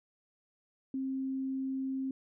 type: tone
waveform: sine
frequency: 265.8 Hz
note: C4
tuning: 27 cents sharp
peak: -32 dBFS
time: 0.94-2.11 s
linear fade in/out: 2 ms
effects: none